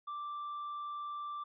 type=tone with tanh clipping; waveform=triangle; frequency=1174.7 Hz; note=D6; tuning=in tune; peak=-39 dBFS; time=0.07-1.44 s; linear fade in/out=10 ms; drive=7 dB; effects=resampled to 11025 Hz